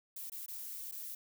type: noise with dropouts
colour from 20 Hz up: violet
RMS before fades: -44 dBFS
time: 0.16-1.15 s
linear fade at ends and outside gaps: 5 ms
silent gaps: 0.299-0.319 / 0.462-0.481 / 0.914-0.921 s
effects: none